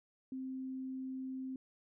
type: tone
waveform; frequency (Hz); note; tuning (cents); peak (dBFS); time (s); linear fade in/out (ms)
sine; 261.6; C4; 0; -39; 0.32-1.56; 2
effects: none